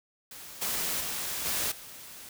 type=noise with level steps; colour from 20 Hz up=white; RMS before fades=-45 / -31 / -34 / -30 / -46 dBFS; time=0.31-2.29 s; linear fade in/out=2 ms; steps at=0.61 / 1 / 1.45 / 1.71 s; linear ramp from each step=10 ms; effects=none